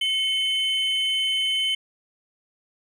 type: tone pair together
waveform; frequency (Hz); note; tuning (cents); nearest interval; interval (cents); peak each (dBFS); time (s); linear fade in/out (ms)
triangle; 2182 / 3060; C#7 / G7; -28 / -42; tritone; 586; -28 / -20; 0.01-1.75; 5
effects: none